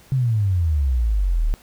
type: exponential sweep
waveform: sine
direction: down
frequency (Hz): 136.9 to 35.51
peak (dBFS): -16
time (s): 0.12-1.54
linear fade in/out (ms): 0
effects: pink hiss -50 dBFS RMS until 1.62 s